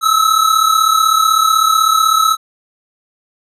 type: tone pair together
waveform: square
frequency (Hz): 1281 / 1317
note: E6 / E6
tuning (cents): -50 / -2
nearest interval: unison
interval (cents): 48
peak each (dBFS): -13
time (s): 0.01-2.37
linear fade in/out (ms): 50
effects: resampled to 32000 Hz